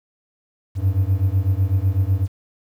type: beating tone pair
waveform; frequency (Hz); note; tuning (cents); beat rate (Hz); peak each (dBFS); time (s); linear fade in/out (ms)
triangle; 91.7 / 99.7; F#2 / G2; -15 / +30; 8; -17; 0.75-2.28; 50
effects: 8-bit

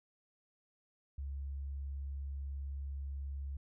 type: tone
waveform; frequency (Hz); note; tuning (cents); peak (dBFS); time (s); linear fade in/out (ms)
sine; 69.3; C#2; 0; -38; 1.18-3.57; 5
effects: none

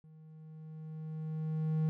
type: tone with level ramp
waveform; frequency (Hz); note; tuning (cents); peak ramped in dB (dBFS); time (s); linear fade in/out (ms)
triangle; 157.1; D#3; +17; -52 to -25; 0.04-1.89; 0
effects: none

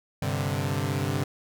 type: chord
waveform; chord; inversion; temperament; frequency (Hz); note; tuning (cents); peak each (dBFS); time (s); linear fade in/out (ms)
sawtooth; G suspended fourth; none; equal; 98 / 130.81 / 146.83; G2 / C3 / D3; 0 / 0 / 0; -26; 0.22-1.24; 5
effects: none

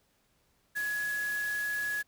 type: tone in noise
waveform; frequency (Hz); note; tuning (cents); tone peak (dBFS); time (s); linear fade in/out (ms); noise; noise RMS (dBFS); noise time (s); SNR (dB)
sine; 1683; G#6; +23; -30; 0.75-2.03; 20; white; -44; 0.75-2.03; +11
effects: pink hiss -71 dBFS RMS until 2.07 s

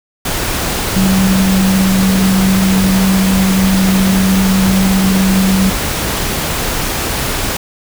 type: tone in noise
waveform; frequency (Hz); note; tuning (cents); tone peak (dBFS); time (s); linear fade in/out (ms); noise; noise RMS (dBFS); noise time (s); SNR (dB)
sine; 190.6; G3; -48; -9; 0.96-5.7; 5; pink; -17; 0.25-7.57; +5
effects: none

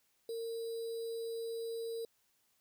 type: tone with sample-and-hold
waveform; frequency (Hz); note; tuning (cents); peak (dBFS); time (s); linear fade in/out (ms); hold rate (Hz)
sine; 458.4; A#4; -29; -37; 0.29-2.05; 2; 4410
effects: white hiss -75 dBFS RMS until 2.6 s

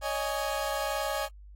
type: chord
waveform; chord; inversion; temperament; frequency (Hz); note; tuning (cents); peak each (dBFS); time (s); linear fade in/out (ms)
30% pulse; C# suspended second; none; equal with one note detuned; 560.8 / 622.3 / 830.6; C#5 / D#5 / G#5; +20 / 0 / 0; -31; 0.01-1.29; 50
effects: added 50 Hz sine -46 dBFS peak until 1.55 s + AAC 48 kbps

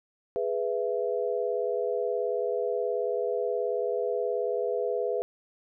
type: chord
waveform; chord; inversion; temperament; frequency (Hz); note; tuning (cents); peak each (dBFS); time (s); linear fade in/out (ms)
sine; E major; first; equal with one note detuned; 415.3 / 493.9 / 666.1; G#4 / B4 / E5; 0 / 0 / +18; -30 / -29 / -33; 0.36-5.22; 0
effects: none

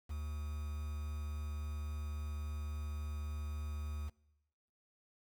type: tone with quantisation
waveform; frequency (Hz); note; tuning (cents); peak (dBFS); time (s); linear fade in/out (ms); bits
triangle; 74.7; D2; +30; -36; 0.09-4.1; 20; 9
effects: noise-tail reverb RT60 1.0 s tail -24 dB re dry

